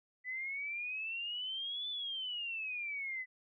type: exponential two-way sweep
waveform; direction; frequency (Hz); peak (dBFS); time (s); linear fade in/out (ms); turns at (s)
sine; up then down; 1987 to 3520 to 1995; -37; 0.24-3.26; 50; 1.89
effects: none